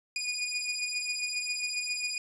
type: beating tone pair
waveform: 20% pulse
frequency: 2452 / 2459.4 Hz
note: D#7 / D#7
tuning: -26 / -21 cents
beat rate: 7.4 Hz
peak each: -30 / -28 dBFS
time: 0.16-2.18 s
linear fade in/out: 2 ms
effects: resampled to 22050 Hz